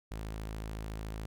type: tone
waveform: sawtooth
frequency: 53.8 Hz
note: A1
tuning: 38 cents flat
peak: -34 dBFS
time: 0.11-1.26 s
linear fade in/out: 5 ms
effects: none